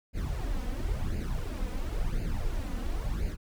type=noise with flanger; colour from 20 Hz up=brown; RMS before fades=-31 dBFS; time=0.13-3.37 s; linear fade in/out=50 ms; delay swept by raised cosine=0.43 to 4.03 ms; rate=0.96 Hz; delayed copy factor=+0.7; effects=none